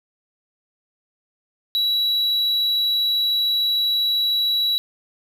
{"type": "tone", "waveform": "triangle", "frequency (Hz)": 3911, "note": "B7", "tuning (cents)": -18, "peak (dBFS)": -16, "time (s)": [1.75, 4.78], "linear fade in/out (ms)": 0, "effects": []}